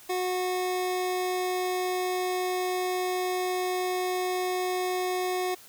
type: tone pair together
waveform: square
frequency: 366.4 / 730 Hz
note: F#4 / F#5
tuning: -17 / -24 cents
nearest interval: octave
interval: 1193 cents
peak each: -29 / -32 dBFS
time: 0.09-5.55 s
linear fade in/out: 10 ms
effects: white hiss -51 dBFS RMS until 5.68 s